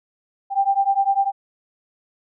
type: beating tone pair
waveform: sine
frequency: 784 / 794 Hz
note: G5 / G5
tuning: 0 / +22 cents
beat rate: 10 Hz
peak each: -19 dBFS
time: 0.5-1.32 s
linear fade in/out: 50 ms
effects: none